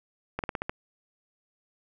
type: slowing click train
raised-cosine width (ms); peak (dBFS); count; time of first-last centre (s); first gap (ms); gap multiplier
0.5; -15; 6; 0.39-0.695; 48; 1.12
effects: none